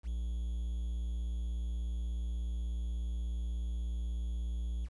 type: tone with quantisation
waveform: triangle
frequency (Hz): 58.27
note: A#1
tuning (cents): 0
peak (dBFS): -31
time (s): 0.03-4.89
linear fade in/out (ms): 50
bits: 10
effects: resampled to 24000 Hz